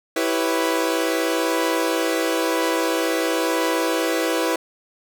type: chord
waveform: sawtooth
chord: C# half-diminished seventh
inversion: first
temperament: equal with one note detuned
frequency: 329.6 / 390 / 493.9 / 554.4 Hz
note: E4 / G4 / B4 / C#5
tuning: 0 / -9 / 0 / 0 cents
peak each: -19 / -24 / -20 / -24 dBFS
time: 0.16-4.56 s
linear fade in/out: 5 ms
effects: none